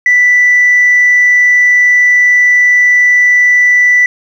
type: tone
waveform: sine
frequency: 1975.5 Hz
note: B6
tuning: in tune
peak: -3 dBFS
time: 0.06-4.06 s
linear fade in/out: 2 ms
effects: tanh soft clip ceiling -1 dBFS + 7-bit